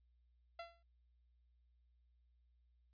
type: tone with exponential decay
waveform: sawtooth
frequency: 679 Hz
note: F5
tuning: 49 cents flat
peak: -40 dBFS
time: 0.59-0.83 s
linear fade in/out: 5 ms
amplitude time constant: 52 ms
effects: added 60 Hz sine -70 dBFS peak until 2.93 s + resampled to 11025 Hz